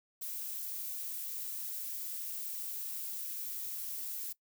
violet noise, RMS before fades -40 dBFS, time 0.21-4.33 s, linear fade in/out 10 ms, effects noise-tail reverb RT60 0.1 s tail -20 dB re dry

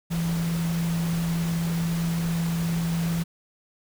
sine tone in noise, 167.5 Hz, E3, 28 cents sharp, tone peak -23 dBFS, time 0.1-3.24 s, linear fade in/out 20 ms, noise pink, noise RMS -36 dBFS, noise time 0.1-3.24 s, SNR +10 dB, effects none

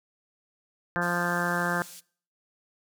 harmonic tone, 174.61 Hz, F3, in tune, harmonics 1 / 2 / 3 / 4 / 5 / 6 / 7 / 8 / 9 / 10, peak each -31 / -36 / -35 / -35 / -36 / -36 / -35 / -36 / -30 / -36 dBFS, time 0.96-1.82 s, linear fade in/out 0 ms
pink band-pass noise, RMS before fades -46 dBFS, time 1.01-2.01 s, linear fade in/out 20 ms, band 4800 to 15000 Hz, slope 12 dB/octave
effects noise-tail reverb RT60 0.5 s tail -23 dB re dry

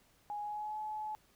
sine tone with pitch glide, 830 to 855.8 Hz, G#5 to A5, -1 to -48 cents, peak -37 dBFS, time 0.3-1.15 s, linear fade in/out 0 ms, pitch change +53 cents, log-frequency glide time 0.42-0.77 s, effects pink hiss -68 dBFS RMS until 1.35 s

